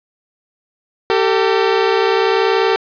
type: tone pair together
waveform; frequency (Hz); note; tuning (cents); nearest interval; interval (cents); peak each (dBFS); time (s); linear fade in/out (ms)
sawtooth; 388.3 / 448.9; G4 / A4; -16 / +35; minor third; 251; -11; 1.1-2.76; 0
effects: resampled to 11025 Hz + 7-bit